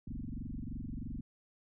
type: tone with frequency modulation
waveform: sine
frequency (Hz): 101.4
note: G#2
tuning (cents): -41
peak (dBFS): -38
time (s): 0.07-1.21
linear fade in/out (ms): 5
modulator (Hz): 23.1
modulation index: 7.2
effects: none